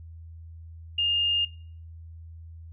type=tone; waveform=sine; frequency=2824 Hz; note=F7; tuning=19 cents sharp; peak=-22 dBFS; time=0.98-1.45 s; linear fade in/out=5 ms; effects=noise-tail reverb RT60 0.5 s tail -20 dB re dry + added 82 Hz sine -41 dBFS peak until 2.72 s